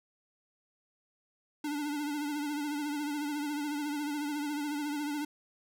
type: tone with vibrato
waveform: square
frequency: 293.7 Hz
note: D4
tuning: in tune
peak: -33 dBFS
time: 1.64-5.25 s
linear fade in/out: 5 ms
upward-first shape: triangle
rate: 14 Hz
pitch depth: 64 cents each way
effects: none